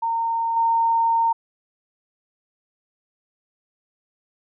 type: tone with level steps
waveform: sine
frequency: 917 Hz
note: A#5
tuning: 29 cents flat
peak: -20 / -16 dBFS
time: 0.02-1.33 s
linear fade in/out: 10 ms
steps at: 0.56 s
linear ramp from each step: 10 ms
effects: none